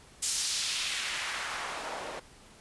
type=noise with band-pass filter sweep; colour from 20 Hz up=white; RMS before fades=-34 dBFS; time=0.22-2.2 s; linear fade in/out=10 ms; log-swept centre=7000 to 530 Hz; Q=1.2; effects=pink hiss -55 dBFS RMS until 2.6 s + resampled to 24000 Hz